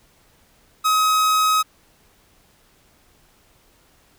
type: tone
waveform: 45% pulse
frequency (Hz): 1269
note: D#6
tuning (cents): +34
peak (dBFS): -15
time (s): 0.84-1.63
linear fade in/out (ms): 20
effects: pink hiss -57 dBFS RMS until 4.18 s